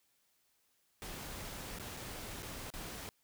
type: noise with dropouts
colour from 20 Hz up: pink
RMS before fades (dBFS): -45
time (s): 1.02-3.09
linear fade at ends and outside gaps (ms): 0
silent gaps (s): 1.787-1.797 / 1.967-1.971 / 2.423-2.429 / 2.703-2.738
effects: white hiss -75 dBFS RMS until 3.23 s